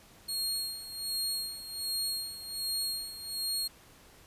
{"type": "tone with tremolo", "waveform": "sawtooth", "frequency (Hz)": 4276, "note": "C8", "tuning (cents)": 37, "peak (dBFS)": -27, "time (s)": [0.28, 3.68], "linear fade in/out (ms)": 10, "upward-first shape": "sine", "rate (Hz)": 1.3, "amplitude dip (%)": 75, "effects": ["pink hiss -57 dBFS RMS until 4.26 s", "resampled to 32000 Hz"]}